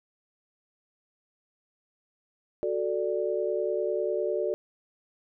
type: chord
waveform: sine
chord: D major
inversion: first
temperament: equal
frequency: 370 / 440 / 587.3 Hz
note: F#4 / A4 / D5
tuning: 0 / 0 / 0 cents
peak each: -30 dBFS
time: 2.63-4.54 s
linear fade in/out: 0 ms
effects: none